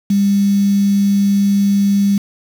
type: tone with quantisation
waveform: sine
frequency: 199.9 Hz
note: G3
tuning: 34 cents sharp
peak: -10 dBFS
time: 0.1-2.18 s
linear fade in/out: 5 ms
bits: 5
effects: none